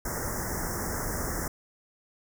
pink band-stop noise, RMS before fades -32 dBFS, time 0.05-1.48 s, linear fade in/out 5 ms, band 2000 to 5300 Hz, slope 96 dB/octave, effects none

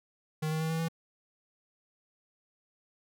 square tone with pitch steps, 155.56 / 157.73 / 159.93 / 162.17 / 164.43 Hz, D#3 / D#3 / D#3 / E3 / E3, 0 / +24 / +48 / -28 / -4 cents, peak -30 dBFS, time 0.42-0.885 s, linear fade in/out 10 ms, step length 93 ms, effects none

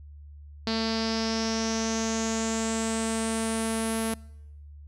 sawtooth tone with low-pass filter sweep, 224.1 Hz, A3, 32 cents sharp, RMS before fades -28 dBFS, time 0.67-4.14 s, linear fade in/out 2 ms, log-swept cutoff 4500 to 11000 Hz, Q 6.2, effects noise-tail reverb RT60 0.9 s tail -25 dB re dry + added 73 Hz sine -43 dBFS peak until 4.87 s

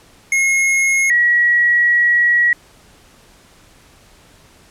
square / sine tone pair in turn, 2161 / 1917.7 Hz, C#7 / A#6, -45 / +49 cents, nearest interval major second, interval 206 cents, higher first, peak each -13 / -10 dBFS, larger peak second, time 0.32-1.1 / 1.1-2.53 s, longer second, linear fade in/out 2 ms, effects pink hiss -48 dBFS RMS until 4.7 s + low-pass 11000 Hz 12 dB/octave

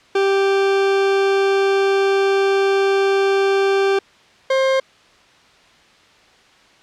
40% pulse tone pair in turn, 392 / 531 Hz, G4 / C5, 0 / +25 cents, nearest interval perfect fourth, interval 525 cents, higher second, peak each -13 dBFS, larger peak neither, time 0.15-3.99 / 4.5-4.8 s, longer first, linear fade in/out 5 ms, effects white hiss -50 dBFS RMS until 6.82 s + low-pass 4000 Hz 12 dB/octave

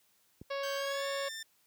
click, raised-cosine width 3 ms, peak -33 dBFS, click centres 0.415 s
harmonic tone, 554.4 Hz, C#5, in tune, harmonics 1 / 2 / 3 / 4 / 5 / 6 / 7 / 8 / 9 / 10, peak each -35 / -41 / -45 / -47 / -49 / -51 / -52 / -53 / -54 / -55 dBFS, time 0.5-1.29 s, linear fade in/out 10 ms
15% pulse tone with pitch glide, 1568 to 1790.8 Hz, G6 to A6, 0 to +30 cents, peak -34 dBFS, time 0.63-1.43 s, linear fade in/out 5 ms, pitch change +230 cents, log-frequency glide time 0.76-1.07 s
effects white hiss -70 dBFS RMS until 1.66 s + high-pass 60 Hz 12 dB/octave

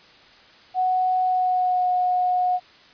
sine tone with pitch glide, 740 to 727.3 Hz, F#5 to F#5, 0 to -30 cents, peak -18 dBFS, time 0.74-2.6 s, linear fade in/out 50 ms, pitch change -30 cents, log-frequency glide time 1.22-1.89 s, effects white hiss -50 dBFS RMS until 2.93 s + resampled to 11025 Hz

